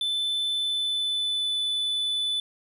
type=tone with pitch glide; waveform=triangle; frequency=3520 to 3490 Hz; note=A7 to A7; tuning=0 to -15 cents; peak=-23 dBFS; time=0.01-2.4 s; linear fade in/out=2 ms; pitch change=-15 cents; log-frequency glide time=0.51-1.63 s; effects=none